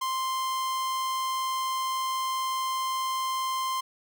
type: tone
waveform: 45% pulse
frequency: 1046.5 Hz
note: C6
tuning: in tune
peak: -27 dBFS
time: 0.01-3.81 s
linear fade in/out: 10 ms
effects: none